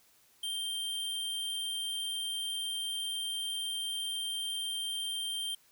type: tone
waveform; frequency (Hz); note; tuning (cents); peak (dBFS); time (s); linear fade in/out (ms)
square; 3161; G7; +14; -34; 0.43-5.55; 5
effects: white hiss -65 dBFS RMS until 5.71 s